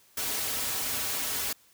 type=noise with comb filter; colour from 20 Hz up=white; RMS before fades=-31 dBFS; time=0.17-1.53 s; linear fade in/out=5 ms; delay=5.7 ms; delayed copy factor=-0.7; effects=white hiss -61 dBFS RMS until 1.73 s